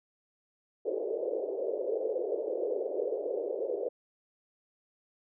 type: band-pass noise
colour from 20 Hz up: white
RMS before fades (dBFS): -33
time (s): 0.85-3.89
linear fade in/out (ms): 10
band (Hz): 390 to 540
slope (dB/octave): 48
effects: none